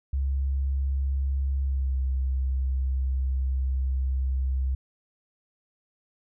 sine tone with pitch glide, 67.9 to 65.59 Hz, C#2 to C2, -35 to +5 cents, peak -23 dBFS, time 0.13-4.75 s, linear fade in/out 5 ms, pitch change -60 cents, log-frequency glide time 1.63-1.97 s, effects none

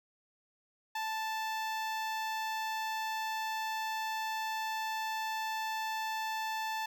sawtooth tone with notch filter, 880 Hz, A5, in tune, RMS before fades -36 dBFS, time 0.95-6.86 s, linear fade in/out 5 ms, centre 9800 Hz, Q 0.97, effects none

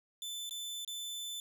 sawtooth tone with dropouts, 3520 Hz, A7, in tune, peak -36 dBFS, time 0.22-1.4 s, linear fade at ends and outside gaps 1 ms, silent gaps 0.494-0.509 / 0.848-0.877 s, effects none

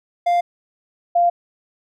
triangle / sine tone pair in turn, 698.5 / 695.4 Hz, F5 / F5, 0 / -8 cents, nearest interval unison, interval 8 cents, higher first, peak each -12 dBFS, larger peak neither, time 0.26-0.41 / 1.15-1.3 s, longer neither, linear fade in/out 10 ms, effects none

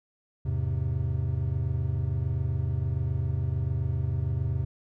triangle chord, E augmented, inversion none, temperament equal, 82.41 / 103.83 / 130.81 Hz, E2 / G#2 / B#2, 0 / 0 / 0 cents, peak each -28 / -29 / -27 dBFS, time 0.45-4.65 s, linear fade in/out 10 ms, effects none

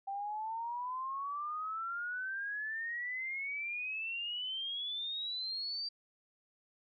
sine exponential sweep, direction up, 780 to 4699 Hz, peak -36 dBFS, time 0.07-5.89 s, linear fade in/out 10 ms, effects none

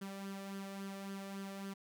sawtooth tone with flanger, 196 Hz, G3, in tune, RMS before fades -45 dBFS, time 0.01-1.74 s, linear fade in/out 10 ms, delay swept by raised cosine 0.62 to 1.72 ms, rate 3.6 Hz, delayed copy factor +0.55, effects none

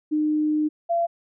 sine tone pair in turn, 304.5 / 681.2 Hz, D#4 / F5, -37 / -43 cents, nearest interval octave + major second, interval 1394 cents, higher second, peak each -19 dBFS, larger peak neither, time 0.11-0.69 / 0.89-1.07 s, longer first, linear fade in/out 20 ms, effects none

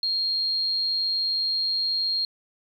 triangle tone, 4233 Hz, C8, 19 cents sharp, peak -19 dBFS, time 0.03-2.25 s, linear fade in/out 2 ms, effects tanh soft clip ceiling -21 dBFS

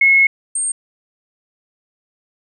sine tone pair in turn, 2177 / 8588 Hz, C#7 / C9, -32 / +44 cents, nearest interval 2 octaves, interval 2376 cents, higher second, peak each -8 / -17 dBFS, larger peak first, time 0.01-0.27 / 0.55-0.72 s, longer first, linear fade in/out 5 ms, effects none

